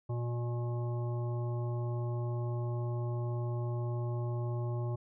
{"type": "harmonic tone with a mistuned harmonic", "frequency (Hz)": 120.2, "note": "B2", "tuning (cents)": -46, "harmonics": [1, 3, 5, 7, 9], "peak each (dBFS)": [-32, -42, -46, -49, -51], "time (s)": [0.09, 4.96], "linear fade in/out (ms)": 10, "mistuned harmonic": 1, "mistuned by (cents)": -17, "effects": []}